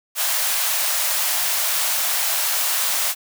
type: high-pass noise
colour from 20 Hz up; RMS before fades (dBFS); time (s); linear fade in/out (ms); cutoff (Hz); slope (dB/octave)
white; -21; 0.15-3.15; 50; 560; 48
effects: none